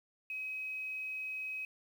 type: tone with quantisation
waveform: sine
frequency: 2538 Hz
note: D#7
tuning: 34 cents sharp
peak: -37 dBFS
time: 0.3-1.65 s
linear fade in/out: 2 ms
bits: 10
effects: none